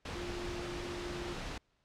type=tone in noise; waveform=sine; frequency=351.4 Hz; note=F4; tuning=11 cents sharp; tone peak=-41 dBFS; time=0.15-1.35 s; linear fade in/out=5 ms; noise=pink; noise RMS=-41 dBFS; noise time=0.05-1.58 s; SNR=-3 dB; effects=pink hiss -75 dBFS RMS until 1.84 s + low-pass 5000 Hz 12 dB/octave